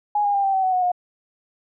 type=tone with pitch steps; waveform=sine; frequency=830.6 / 813.5 / 796.8 / 780.4 / 764.3 / 748.6 / 733.2 / 718.1 Hz; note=G#5 / G#5 / G5 / G5 / G5 / F#5 / F#5 / F5; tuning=0 / -36 / +28 / -8 / -44 / +20 / -16 / +48 cents; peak=-17 dBFS; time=0.15-0.918 s; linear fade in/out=5 ms; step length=96 ms; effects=none